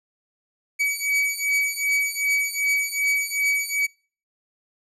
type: beating tone pair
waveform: 45% pulse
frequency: 2272 / 2274.6 Hz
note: C#7 / C#7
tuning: +42 / +44 cents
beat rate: 2.6 Hz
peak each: -24 / -24 dBFS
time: 0.79-3.87 s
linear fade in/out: 20 ms
effects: noise-tail reverb RT60 0.4 s tail -24 dB re dry + resampled to 32000 Hz